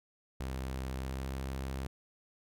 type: tone with pitch glide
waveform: sawtooth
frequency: 65.41 to 66.51 Hz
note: C2 to C2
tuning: 0 to +29 cents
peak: -32 dBFS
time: 0.4-1.87 s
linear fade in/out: 5 ms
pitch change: +29 cents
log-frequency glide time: 1-1.26 s
effects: none